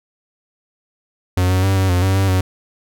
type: tone with pitch steps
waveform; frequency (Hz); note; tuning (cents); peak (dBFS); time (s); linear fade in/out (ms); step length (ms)
45% pulse; 91.1 / 93 / 96.7 / 95.1 / 89.5 / 95.3 / 96.9 / 93; F#2 / F#2 / G2 / F#2 / F2 / G2 / G2 / F#2; -26 / +9 / -23 / +48 / +43 / -48 / -20 / +9; -13; 1.37-2.41; 5; 130
effects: none